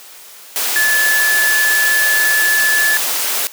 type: tone in noise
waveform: sine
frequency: 1727 Hz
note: A6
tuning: 33 cents flat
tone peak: -12 dBFS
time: 0.76-2.97 s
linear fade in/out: 0 ms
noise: white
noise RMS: -18 dBFS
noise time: 0.56-3.47 s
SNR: +3 dB
effects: white hiss -38 dBFS RMS until 3.52 s + high-pass 400 Hz 12 dB/octave